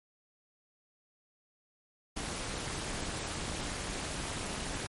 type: noise with amplitude modulation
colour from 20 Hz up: pink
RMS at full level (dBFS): -34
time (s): 2.16-4.87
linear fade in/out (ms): 10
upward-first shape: sine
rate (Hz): 237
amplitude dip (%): 75
effects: MP3 48 kbps